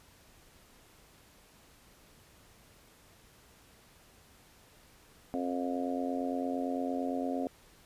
harmonic tone, 88.8 Hz, F2, 29 cents sharp, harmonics 3 / 4 / 5 / 6 / 7 / 8, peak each -33 / -45 / -41 / -41 / -40 / -39 dBFS, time 5.34-7.47 s, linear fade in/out 0 ms, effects pink hiss -60 dBFS RMS until 7.85 s + resampled to 32000 Hz

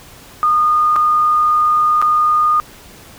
sine tone with dropouts, 1224 Hz, D#6, 29 cents flat, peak -10 dBFS, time 0.43-2.6 s, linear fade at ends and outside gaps 0 ms, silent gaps 0.959-0.963 / 2.016-2.024 s, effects pink hiss -40 dBFS RMS until 3.18 s

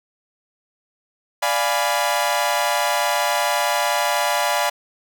sawtooth chord, D diminished seventh, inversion none, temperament equal, 587.3 / 698.5 / 830.6 / 987.8 Hz, D5 / F5 / Ab5 / Cb6, 0 / 0 / 0 / 0 cents, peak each -20 dBFS, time 1.42-4.7 s, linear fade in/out 10 ms, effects none

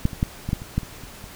clicks, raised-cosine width 5 ms, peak -6 / -21 / -7 / -14 / -9 / -23 / -8 / -23 / -26 / -27 dBFS, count 10, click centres 0.054 / 0.132 / 0.229 / 0.49 / 0.531 / 0.619 / 0.78 / 0.832 / 1.037 / 1.241 s, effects pink hiss -42 dBFS RMS until 1.35 s

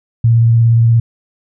sine tone with vibrato, 115.7 Hz, A#2, 13 cents flat, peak -6 dBFS, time 0.24-1 s, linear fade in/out 5 ms, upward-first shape triangle, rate 17 Hz, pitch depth 25 cents each way, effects none

